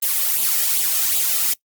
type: noise with flanger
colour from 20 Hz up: blue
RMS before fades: -19 dBFS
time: 0.02-1.54 s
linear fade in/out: 10 ms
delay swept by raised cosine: 0.26 to 1.66 ms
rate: 2.6 Hz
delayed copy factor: +0.65
effects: noise-tail reverb RT60 0.1 s tail -22 dB re dry + Opus 24 kbps